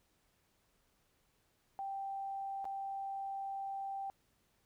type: tone with dropouts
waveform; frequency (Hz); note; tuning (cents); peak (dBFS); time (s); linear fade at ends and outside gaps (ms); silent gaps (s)
sine; 784; G5; 0; -38; 1.79-4.1; 0; 2.644-2.653
effects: pink hiss -75 dBFS RMS until 4.65 s